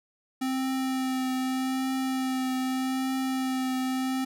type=tone with vibrato; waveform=square; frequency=260.8 Hz; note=C4; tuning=5 cents flat; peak=-27 dBFS; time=0.41-4.25 s; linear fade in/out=10 ms; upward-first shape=triangle; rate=0.82 Hz; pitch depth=18 cents each way; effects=none